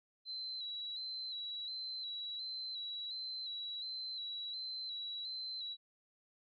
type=tone with vibrato; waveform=sine; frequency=3993 Hz; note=B7; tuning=18 cents sharp; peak=-40 dBFS; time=0.25-5.77 s; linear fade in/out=50 ms; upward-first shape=square; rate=1.4 Hz; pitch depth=38 cents each way; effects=none